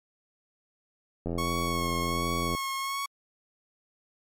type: click train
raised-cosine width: 2 ms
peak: -19 dBFS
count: 111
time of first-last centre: 1.26-2.55 s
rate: 85.3 Hz
type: tone with vibrato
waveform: sawtooth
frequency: 1100 Hz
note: C#6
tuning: 14 cents flat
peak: -26 dBFS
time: 1.38-3.06 s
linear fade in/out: 5 ms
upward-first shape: sine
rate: 1.3 Hz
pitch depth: 28 cents each way
effects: MP3 64 kbps